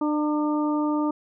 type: harmonic tone with a mistuned harmonic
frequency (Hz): 299.7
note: D4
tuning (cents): +35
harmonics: 1 / 2 / 3 / 4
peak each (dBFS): -22 / -32 / -31 / -33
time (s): 0.01-1.11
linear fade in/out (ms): 5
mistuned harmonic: 3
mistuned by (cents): +21
effects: none